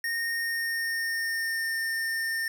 square tone with pitch glide, 1846 to 1813.2 Hz, A#6 to A#6, -17 to -48 cents, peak -28 dBFS, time 0.04-2.48 s, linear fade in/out 2 ms, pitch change -31 cents, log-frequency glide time 0.35-1.76 s, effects 9-bit

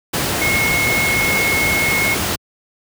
sine tone in noise, 2173 Hz, C#7, 35 cents flat, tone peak -16 dBFS, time 0.41-2.15 s, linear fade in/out 10 ms, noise pink, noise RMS -19 dBFS, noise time 0.13-2.36 s, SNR 0 dB, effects high-pass 80 Hz 12 dB/octave

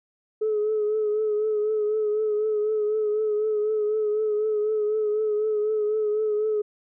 sine tone with vibrato, 426.7 Hz, G#4, 47 cents sharp, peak -20 dBFS, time 0.41-6.62 s, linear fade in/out 10 ms, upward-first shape triangle, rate 4 Hz, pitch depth 42 cents each way, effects tanh soft clip ceiling -17 dBFS

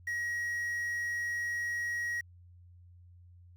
triangle tone with quantisation, 1900 Hz, A#6, 33 cents sharp, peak -30 dBFS, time 0.07-2.21 s, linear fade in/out 5 ms, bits 9, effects added 88 Hz sine -53 dBFS peak until 3.56 s

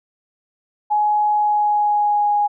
sine tone with pitch glide, 840 to 827 Hz, G#5 to G#5, +19 to -8 cents, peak -14 dBFS, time 0.9-2.48 s, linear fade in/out 20 ms, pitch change -27 cents, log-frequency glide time 1.32-2.34 s, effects none

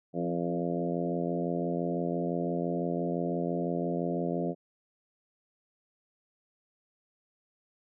harmonic tone with a mistuned harmonic, 85.9 Hz, F2, 28 cents flat, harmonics 2 / 3 / 4 / 5 / 6 / 7 / 8, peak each -33 / -35 / -36 / -37 / -38 / -38 / -39 dBFS, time 0.13-4.55 s, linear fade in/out 50 ms, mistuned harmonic 3, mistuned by +24 cents, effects none

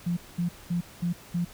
sine tone bursts, 173.6 Hz, F3, 10 cents flat, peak -24 dBFS, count 5, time 0.06-1.45 s, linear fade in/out 10 ms, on 110 ms, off 210 ms, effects pink hiss -49 dBFS RMS until 1.53 s

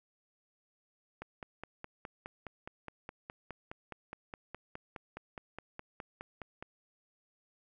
click train, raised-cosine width 0.5 ms, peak -27 dBFS, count 27, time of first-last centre 1.22-6.625 s, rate 4.81 Hz, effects none

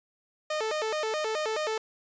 sawtooth tone with vibrato, 519 Hz, C5, 14 cents flat, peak -24 dBFS, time 0.5-1.78 s, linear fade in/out 5 ms, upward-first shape square, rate 4.7 Hz, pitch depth 290 cents each way, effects resampled to 16000 Hz

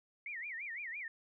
sine tone with vibrato, 2093 Hz, C7, in tune, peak -40 dBFS, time 0.26-1.08 s, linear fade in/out 2 ms, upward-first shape sine, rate 5.9 Hz, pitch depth 260 cents each way, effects none

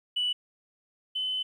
sine tone pair in turn, 2960 / 3033 Hz, F#7 / F#7, 0 / +42 cents, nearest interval unison, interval 42 cents, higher second, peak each -24 / -27 dBFS, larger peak first, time 0.16-0.33 / 1.15-1.43 s, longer second, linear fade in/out 10 ms, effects tanh soft clip ceiling -21 dBFS + 11-bit

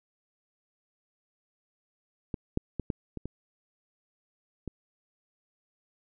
clicks, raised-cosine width 3 ms, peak -19 / -13 / -18 / -16 / -23 / -23 / -22 dBFS, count 7, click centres 2.342 / 2.574 / 2.797 / 2.902 / 3.173 / 3.256 / 4.677 s, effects none

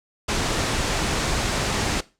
pink low-pass noise, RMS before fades -24 dBFS, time 0.28-2.01 s, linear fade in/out 10 ms, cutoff 8300 Hz, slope 24 dB/octave, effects noise-tail reverb RT60 0.3 s tail -19 dB re dry

